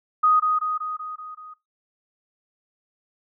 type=tone with echo; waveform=sine; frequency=1247 Hz; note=D#6; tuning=3 cents sharp; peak=-14 dBFS; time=0.23-0.4 s; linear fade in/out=10 ms; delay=190 ms; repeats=6; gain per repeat=-4 dB; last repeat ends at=1.54 s; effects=noise-tail reverb RT60 0.2 s tail -20 dB re dry